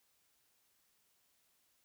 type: silence
effects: white hiss -75 dBFS RMS until 1.84 s